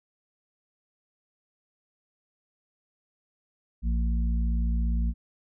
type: harmonic tone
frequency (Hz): 57.3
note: A#1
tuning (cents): -29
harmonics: 1 / 3 / 4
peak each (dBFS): -23 / -35 / -36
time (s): 3.82-5.14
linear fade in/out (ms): 50
effects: none